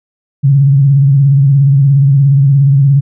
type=tone with vibrato; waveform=sine; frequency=138.59 Hz; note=C#3; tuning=in tune; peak=-4 dBFS; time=0.43-3.01 s; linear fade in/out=20 ms; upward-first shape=sine; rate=17 Hz; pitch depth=72 cents each way; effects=none